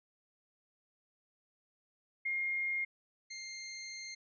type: tone pair in turn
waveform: sine / 15% pulse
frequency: 2131 / 2109 Hz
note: C7 / C7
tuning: +31 / +13 cents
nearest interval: unison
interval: 18 cents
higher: first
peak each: -32 / -36 dBFS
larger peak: first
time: 2.25-2.85 / 3.3-4.15 s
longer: second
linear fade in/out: 10 ms
effects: resampled to 16000 Hz